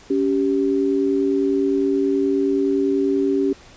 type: tone pair together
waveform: sine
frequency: 280 / 389.7 Hz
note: C#4 / G4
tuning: +18 / -10 cents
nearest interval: tritone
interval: 572 cents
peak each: -19 dBFS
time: 0.1-3.53 s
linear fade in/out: 5 ms
effects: pink hiss -46 dBFS RMS until 3.76 s + resampled to 16000 Hz